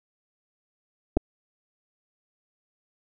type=clicks; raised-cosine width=2 ms; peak=-9 dBFS; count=2; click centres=1.169 / 1.172 s; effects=none